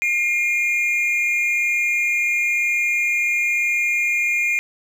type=tone pair together; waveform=triangle; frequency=2121 / 2421 Hz; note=C7 / D#7; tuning=+23 / -48 cents; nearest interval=major second; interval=229 cents; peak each=-21 / -17 dBFS; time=0.02-4.59 s; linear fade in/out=0 ms; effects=none